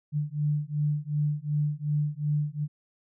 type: beating tone pair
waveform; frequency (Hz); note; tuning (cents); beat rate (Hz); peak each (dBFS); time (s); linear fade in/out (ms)
sine; 147.2 / 149.9; D3 / D3; +4 / +36; 2.7; -28; 0.12-2.68; 50
effects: none